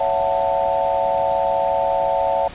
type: chord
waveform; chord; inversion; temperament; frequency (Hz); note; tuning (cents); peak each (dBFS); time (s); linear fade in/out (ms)
sine; F# minor seventh; second; just; 555 / 666 / 740 / 888; C#5 / E5 / F#5 / A5; +2 / +18 / 0 / +16; -22; 0-2.48; 5
effects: pink hiss -37 dBFS RMS until 2.54 s + resampled to 8000 Hz